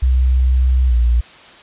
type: tone with pitch glide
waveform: sine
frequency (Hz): 63.8 to 59.18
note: C2 to A#1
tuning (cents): -43 to +27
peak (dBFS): -10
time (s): 0.02-1.21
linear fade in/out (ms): 10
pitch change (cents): -130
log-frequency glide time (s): 0.88-0.93
effects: white hiss -41 dBFS RMS until 1.62 s + resampled to 8000 Hz